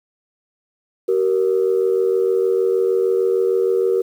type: tone pair together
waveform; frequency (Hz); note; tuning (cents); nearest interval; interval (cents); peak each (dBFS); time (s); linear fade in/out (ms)
sine; 381.5 / 468; G4 / A#4; -47 / +7; major third; 354; -16 / -17; 1.08-4.02; 10
effects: tanh soft clip ceiling -8 dBFS + 8-bit